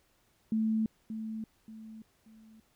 sine tone with echo, 220 Hz, A3, in tune, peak -26 dBFS, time 0.52-0.86 s, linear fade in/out 2 ms, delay 580 ms, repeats 3, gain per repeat -9 dB, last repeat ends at 2.6 s, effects pink hiss -70 dBFS RMS until 2.75 s

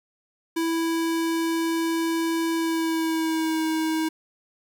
square tone with pitch glide, 329.6 to 318.2 Hz, E4 to D#4, 0 to +39 cents, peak -23 dBFS, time 0.56-4.09 s, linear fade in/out 10 ms, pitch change -61 cents, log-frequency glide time 2.54-3.65 s, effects 9-bit

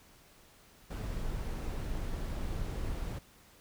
brown noise, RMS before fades -36 dBFS, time 0.9-3.19 s, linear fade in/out 10 ms, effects pink hiss -60 dBFS RMS until 3.6 s

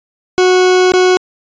40% pulse tone with dropouts, 367.3 Hz, F#4, 13 cents flat, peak -6 dBFS, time 0.38-1.17 s, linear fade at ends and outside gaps 0 ms, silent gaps 0.92-0.937 s, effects resampled to 16000 Hz

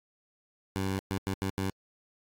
15% pulse tone bursts at uneven times, 96 Hz, G2, 36 cents flat, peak -23 dBFS, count 5, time 0.76-0.99 / 1.11-1.18 / 1.27-1.34 / 1.42-1.5 / 1.58-1.7 s, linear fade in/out 0 ms, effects AAC 48 kbps

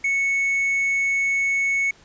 triangle tone, 2210 Hz, C#7, 6 cents flat, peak -17 dBFS, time 0.04-1.91 s, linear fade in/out 5 ms, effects pink hiss -52 dBFS RMS until 2.04 s + resampled to 16000 Hz

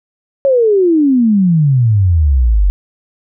sine exponential sweep, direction down, 560 to 45.39 Hz, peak -7 dBFS, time 0.45-2.7 s, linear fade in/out 0 ms, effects none

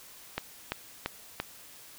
click train, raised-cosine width 0.3 ms, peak -14 dBFS, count 4, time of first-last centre 0.38-1.4 s, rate 2.94 Hz, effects white hiss -51 dBFS RMS until 1.98 s

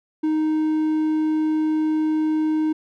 triangle tone, 311.1 Hz, D#4, in tune, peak -16 dBFS, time 0.23-2.73 s, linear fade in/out 10 ms, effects none

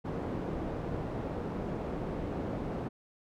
white low-pass noise, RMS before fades -36 dBFS, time 0.04-2.89 s, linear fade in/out 20 ms, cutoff 450 Hz, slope 12 dB/octave, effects none

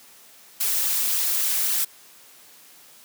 blue noise with flanger, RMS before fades -23 dBFS, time 0.6-1.85 s, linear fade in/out 10 ms, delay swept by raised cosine 0.65 to 6.25 ms, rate 3.6 Hz, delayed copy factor +0.75, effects white hiss -50 dBFS RMS until 3.04 s + high-pass 150 Hz 12 dB/octave

